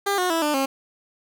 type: tone with pitch steps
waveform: 15% pulse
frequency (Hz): 400.3 / 362.9 / 328.9 / 298.2 / 270.3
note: G4 / F#4 / E4 / D4 / C#4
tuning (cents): +36 / -34 / -4 / +27 / -44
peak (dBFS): -14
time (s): 0.06-0.66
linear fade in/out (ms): 10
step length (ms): 120
effects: none